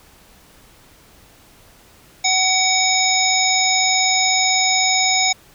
harmonic tone, 753 Hz, F#5, 30 cents sharp, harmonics 1 / 3 / 5 / 7 / 9, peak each -21 / -20 / -21 / -21 / -20 dBFS, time 2.24-5.33 s, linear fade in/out 10 ms, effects pink hiss -49 dBFS RMS until 5.54 s

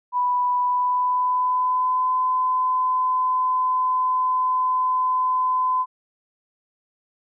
sine tone with pitch glide, 987.8 to 1017.3 Hz, B5 to C6, 0 to -49 cents, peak -18 dBFS, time 0.12-5.86 s, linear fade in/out 50 ms, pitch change +51 cents, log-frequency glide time 0.61-2.12 s, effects none

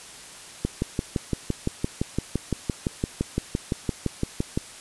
click train, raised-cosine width 3 ms, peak -10 dBFS, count 24, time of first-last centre 0.65-4.575 s, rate 5.86 Hz, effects white hiss -43 dBFS RMS until 4.8 s + resampled to 24000 Hz

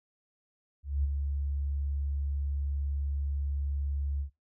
sine tone with ADSR envelope, 70.5 Hz, C#2, 30 cents sharp, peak -24 dBFS, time 0.83-4.3 s, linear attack 210 ms, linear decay 21 ms, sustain -5 dB, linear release 97 ms, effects noise-tail reverb RT60 0.2 s tail -21 dB re dry

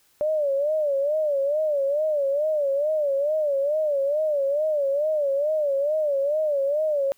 sine tone with vibrato, 585 Hz, D5, 7 cents flat, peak -20 dBFS, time 0.21-7.12 s, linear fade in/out 0 ms, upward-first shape sine, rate 2.3 Hz, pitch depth 120 cents each way, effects white hiss -62 dBFS RMS until 7.17 s

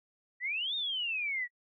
sine exponential two-way sweep, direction up then down, 1900 to 3729 to 1900 Hz, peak -31 dBFS, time 0.4-1.48 s, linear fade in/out 50 ms, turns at 0.75 s, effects noise-tail reverb RT60 0.1 s tail -26 dB re dry

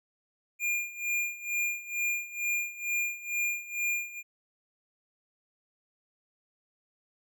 square tone with tremolo, 2411 Hz, D7, 45 cents sharp, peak -27 dBFS, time 0.59-4.23 s, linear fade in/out 50 ms, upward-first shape sine, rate 2.2 Hz, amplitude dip 85%, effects none

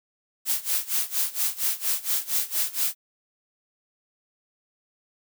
blue noise with tremolo, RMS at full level -23 dBFS, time 0.45-2.95 s, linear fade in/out 50 ms, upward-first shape sine, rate 4.3 Hz, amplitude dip 90%, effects none

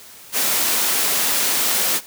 white high-pass noise, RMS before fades -19 dBFS, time 0.32-2.01 s, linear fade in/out 50 ms, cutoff 200 Hz, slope 12 dB/octave, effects white hiss -42 dBFS RMS until 2.06 s + high-pass 60 Hz 12 dB/octave

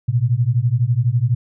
sine beating tone pair, 114.7 / 126.7 Hz, A#2 / B2, -28 / +45 cents, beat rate 12 Hz, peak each -17 dBFS, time 0.08-1.35 s, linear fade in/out 10 ms, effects none

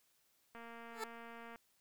click train, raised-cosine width 0.5 ms, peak -38 dBFS, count 235, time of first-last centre 0.55-1.559 s, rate 232 Hz
15% pulse tone with exponential growth, 440.8 Hz, A4, 3 cents sharp, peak -30 dBFS, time 0.9-1.04 s, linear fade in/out 5 ms, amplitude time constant 29 ms
effects white hiss -75 dBFS RMS until 1.8 s

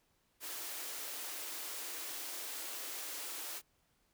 white high-pass noise, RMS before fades -43 dBFS, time 0.4-3.62 s, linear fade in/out 50 ms, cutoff 270 Hz, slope 96 dB/octave, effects pink hiss -75 dBFS RMS until 4.13 s

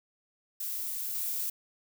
violet noise with level steps, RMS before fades -35 / -33 dBFS, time 0.6-1.5 s, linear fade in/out 5 ms, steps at 1.15 s, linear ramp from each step 2 ms, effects none

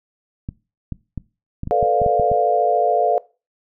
clicks, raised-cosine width 5 ms, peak -14 dBFS, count 10, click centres 0.489 / 0.923 / 1.177 / 1.634 / 1.674 / 1.828 / 2.017 / 2.063 / 2.197 / 2.316 s
sine chord, B half-diminished seventh, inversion third, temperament equal with one note detuned, 440 / 493.9 / 587.3 / 701.7 Hz, A4 / B4 / D5 / F5, 0 / 0 / 0 / +8 cents, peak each -21 / -22 / -21 / -17 dBFS, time 1.71-3.18 s, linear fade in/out 0 ms
effects noise-tail reverb RT60 0.3 s tail -21 dB re dry

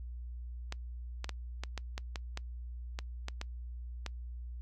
clicks, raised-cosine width 0.2 ms, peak -21 dBFS, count 12, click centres 0.724 / 1.244 / 1.293 / 1.636 / 1.777 / 1.979 / 2.158 / 2.374 / 2.989 / 3.284 / 3.414 / 4.063 s, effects noise-tail reverb RT60 0.1 s tail -24 dB re dry + added 60 Hz sine -40 dBFS peak until 4.61 s

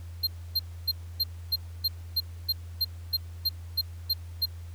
square tone bursts, 4186 Hz, C8, in tune, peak -23 dBFS, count 14, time 0.23-4.458 s, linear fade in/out 10 ms, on 42 ms, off 280 ms, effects added 85 Hz sine -38 dBFS peak until 4.74 s + pink hiss -57 dBFS RMS until 4.74 s

